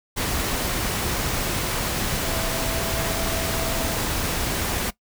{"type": "tone in noise", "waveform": "sine", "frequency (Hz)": 659.3, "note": "E5", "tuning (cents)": 0, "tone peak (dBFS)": -31, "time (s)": [2.23, 3.97], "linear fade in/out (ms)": 20, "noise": "pink", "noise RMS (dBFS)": -25, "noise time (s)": [0.16, 4.91], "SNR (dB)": -9, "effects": ["noise-tail reverb RT60 0.1 s tail -19 dB re dry"]}